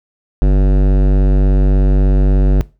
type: tone with hard clipping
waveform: sine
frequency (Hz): 48.26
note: G1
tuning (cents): -26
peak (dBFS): -9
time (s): 0.42-2.61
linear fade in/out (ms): 0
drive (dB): 17
effects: noise-tail reverb RT60 0.3 s tail -21 dB re dry